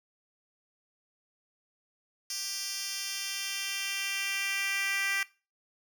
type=tone with high-pass filter sweep; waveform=10% pulse; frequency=393.4 Hz; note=G4; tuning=6 cents sharp; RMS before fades=-33 dBFS; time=2.3-5.23 s; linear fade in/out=2 ms; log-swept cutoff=4800 to 2000 Hz; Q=2.1; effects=noise-tail reverb RT60 0.3 s tail -19 dB re dry